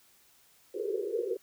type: band-pass noise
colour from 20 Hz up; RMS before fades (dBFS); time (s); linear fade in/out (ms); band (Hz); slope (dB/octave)
pink; -33; 0.74-1.37; 5; 370 to 490; 96
effects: white hiss -63 dBFS RMS until 1.42 s